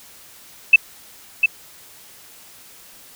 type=tone with echo; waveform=sine; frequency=2637 Hz; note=E7; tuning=in tune; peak=-4 dBFS; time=0.73-0.76 s; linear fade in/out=5 ms; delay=700 ms; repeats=1; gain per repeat=-6 dB; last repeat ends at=1.46 s; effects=white hiss -45 dBFS RMS until 3.15 s